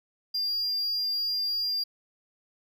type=tone; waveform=triangle; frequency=4799 Hz; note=D8; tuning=37 cents sharp; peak=-25 dBFS; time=0.34-1.84 s; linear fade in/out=10 ms; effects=none